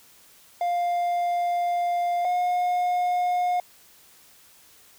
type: tone pair in turn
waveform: triangle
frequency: 701 / 716.6 Hz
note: F5 / F5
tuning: +6 / +44 cents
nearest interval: unison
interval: 38 cents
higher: second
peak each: -20 / -19 dBFS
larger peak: second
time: 0.61-2.25 / 2.25-3.6 s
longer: first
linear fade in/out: 2 ms
effects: white hiss -54 dBFS RMS until 4.98 s